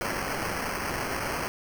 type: noise with sample-and-hold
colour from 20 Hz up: white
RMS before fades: -31 dBFS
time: 0.01-1.48 s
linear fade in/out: 0 ms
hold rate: 3675 Hz
effects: none